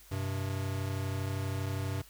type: tone pair together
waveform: square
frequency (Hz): 96.3 / 128.83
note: G2 / C3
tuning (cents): -30 / -26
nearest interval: perfect fourth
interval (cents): 504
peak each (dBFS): -34 / -38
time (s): 0.11-2.02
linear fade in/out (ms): 10
effects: added 50 Hz sine -59 dBFS peak until 2.09 s + white hiss -57 dBFS RMS until 2.09 s